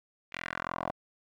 10% pulse tone with band-pass filter sweep, 43.18 Hz, F1, 19 cents flat, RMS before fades -37 dBFS, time 0.32-0.92 s, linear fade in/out 10 ms, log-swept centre 2400 to 750 Hz, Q 2.6, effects none

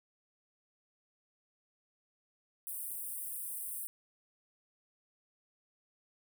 pink high-pass noise, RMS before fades -41 dBFS, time 2.67-3.87 s, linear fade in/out 0 ms, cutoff 8600 Hz, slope 96 dB/octave, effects none

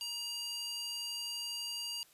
square tone with high-pass filter, 946 Hz, A#5, 25 cents sharp, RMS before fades -40 dBFS, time 0.01-2.03 s, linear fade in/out 0 ms, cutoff 3800 Hz, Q 8.3, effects white hiss -64 dBFS RMS until 2.13 s + resampled to 32000 Hz

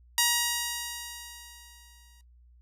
5% pulse tone with exponential decay, 950 Hz, A#5, 33 cents sharp, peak -9 dBFS, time 0.18-2.21 s, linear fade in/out 1 ms, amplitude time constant 440 ms, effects noise-tail reverb RT60 0.1 s tail -17 dB re dry + added 60 Hz sine -54 dBFS peak until 2.61 s

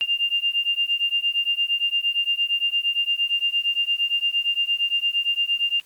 sine beating tone pair, 2794 / 2802.7 Hz, F7 / F7, 0 / +5 cents, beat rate 8.7 Hz, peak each -23 dBFS, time 0.01-5.8 s, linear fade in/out 0 ms, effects white hiss -56 dBFS RMS until 5.85 s + Opus 32 kbps

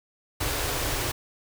pink band-stop noise, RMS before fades -28 dBFS, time 0.4-1.12 s, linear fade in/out 10 ms, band 150 to 260 Hz, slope 96 dB/octave, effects none

